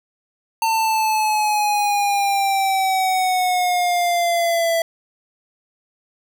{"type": "exponential sweep", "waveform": "square", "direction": "down", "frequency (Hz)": [901, 662], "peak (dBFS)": -17, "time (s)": [0.62, 4.82], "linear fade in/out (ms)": 2, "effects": []}